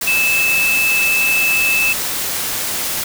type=tone in noise; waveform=sine; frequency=2622 Hz; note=E7; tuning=10 cents flat; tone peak=-13 dBFS; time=0.07-1.93 s; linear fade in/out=5 ms; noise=white; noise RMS=-21 dBFS; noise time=0.01-3.04 s; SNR=+5 dB; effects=none